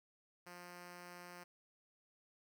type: tone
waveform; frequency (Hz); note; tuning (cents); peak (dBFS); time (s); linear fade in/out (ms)
5% pulse; 176.7; F3; +21; -40; 0.46-1.44; 10
effects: none